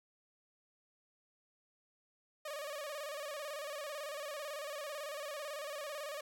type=tone with vibrato; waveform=sawtooth; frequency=587.3 Hz; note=D5; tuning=in tune; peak=-37 dBFS; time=2.45-6.21 s; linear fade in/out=5 ms; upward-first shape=square; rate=18 Hz; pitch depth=75 cents each way; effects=13-bit